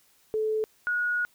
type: tone pair in turn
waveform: sine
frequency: 434.4 / 1451.5 Hz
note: A4 / F#6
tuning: -22 / -34 cents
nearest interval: octave + major sixth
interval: 2088 cents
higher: second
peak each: -24 dBFS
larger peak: neither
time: 0.34-0.64 / 0.87-1.25 s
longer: second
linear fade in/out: 0 ms
effects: white hiss -63 dBFS RMS until 1.34 s